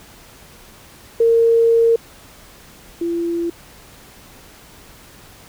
sine tone pair in turn, 460 / 339.6 Hz, A#4 / F4, -23 / -48 cents, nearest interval perfect fourth, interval 525 cents, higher first, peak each -10 / -18 dBFS, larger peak first, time 1.2-1.96 / 3.01-3.5 s, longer first, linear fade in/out 5 ms, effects pink hiss -44 dBFS RMS until 5.48 s

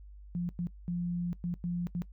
sine tone bursts at uneven times, 174.61 Hz, F3, in tune, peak -30 dBFS, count 6, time 0.35-0.49 / 0.59-0.67 / 0.88-1.33 / 1.44-1.54 / 1.64-1.87 / 1.95-2.02 s, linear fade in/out 0 ms, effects noise-tail reverb RT60 0.1 s tail -20 dB re dry + added 50 Hz sine -47 dBFS peak until 2.12 s

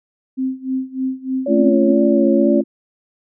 sine tone with tremolo, 261.6 Hz, C4, in tune, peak -16 dBFS, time 0.37-1.94 s, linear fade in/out 20 ms, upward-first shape sine, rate 3.3 Hz, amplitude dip 90%
sine tone with vibrato, 564 Hz, C#5, 30 cents sharp, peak -18 dBFS, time 1.46-2.61 s, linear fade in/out 5 ms, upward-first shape sine, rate 2.1 Hz, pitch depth 46 cents each way
sine chord, A augmented, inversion none, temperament just, 220 / 275 / 343.8 Hz, A3 / C#4 / E#4, 0 / -14 / -27 cents, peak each -16 dBFS, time 1.47-2.64 s, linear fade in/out 50 ms
effects none

